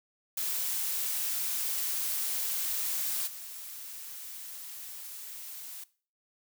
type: noise with level steps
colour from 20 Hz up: blue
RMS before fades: -32 / -43 dBFS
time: 0.37-5.84 s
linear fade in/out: 5 ms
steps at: 3.26 s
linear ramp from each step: 20 ms
effects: noise-tail reverb RT60 0.4 s tail -19 dB re dry